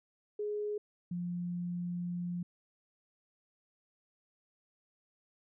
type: tone pair in turn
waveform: sine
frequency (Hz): 417.7 / 175.62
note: G#4 / F3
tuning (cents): +10 / +10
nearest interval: octave + minor third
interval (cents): 1500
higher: first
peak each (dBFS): -33 / -34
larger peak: first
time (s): 0.39-0.78 / 1.11-2.43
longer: second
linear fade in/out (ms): 5
effects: none